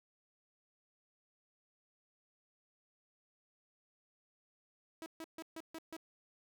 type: tone bursts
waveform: sawtooth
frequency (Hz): 324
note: E4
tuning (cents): -30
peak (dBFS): -40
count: 6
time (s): 5.02-5.966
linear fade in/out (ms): 0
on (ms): 41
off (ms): 140
effects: none